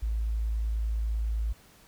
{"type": "tone", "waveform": "sine", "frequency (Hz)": 55, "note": "A1", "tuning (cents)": 0, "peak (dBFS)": -26, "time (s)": [0.02, 1.53], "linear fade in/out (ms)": 10, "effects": ["pink hiss -57 dBFS RMS until 1.87 s"]}